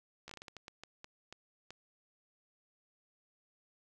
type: slowing click train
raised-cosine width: 0.2 ms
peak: -30 dBFS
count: 13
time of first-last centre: 0.28-1.706 s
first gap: 14 ms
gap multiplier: 1.35
effects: none